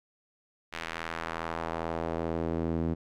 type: tone with band-pass filter sweep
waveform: sawtooth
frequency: 82.41 Hz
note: E2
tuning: in tune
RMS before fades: -33 dBFS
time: 0.72-2.95 s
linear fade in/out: 20 ms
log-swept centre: 2300 to 250 Hz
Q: 1.1
effects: none